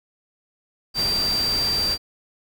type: tone in noise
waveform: sine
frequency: 4699 Hz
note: D8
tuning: in tune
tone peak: -20 dBFS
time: 0.94-1.98 s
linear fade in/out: 50 ms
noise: pink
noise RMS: -30 dBFS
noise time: 0.94-1.98 s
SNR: +7 dB
effects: none